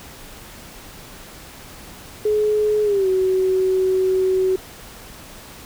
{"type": "tone with pitch glide", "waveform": "sine", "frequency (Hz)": [423.8, 375.4], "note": ["G#4", "F#4"], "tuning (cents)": [35, 25], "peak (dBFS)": -15, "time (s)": [2.25, 4.56], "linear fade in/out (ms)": 5, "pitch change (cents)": -210, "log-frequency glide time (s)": [2.83, 3.08], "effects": ["pink hiss -40 dBFS RMS until 5.65 s"]}